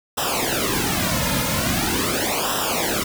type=noise with flanger; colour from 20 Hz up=pink; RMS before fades=-22 dBFS; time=0.17-3.04 s; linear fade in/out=10 ms; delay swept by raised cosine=0.45 to 2.65 ms; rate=0.42 Hz; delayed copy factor=-0.9; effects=none